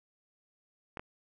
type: clicks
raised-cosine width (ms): 0.5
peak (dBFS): -25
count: 2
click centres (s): 0.972 / 0.995
effects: none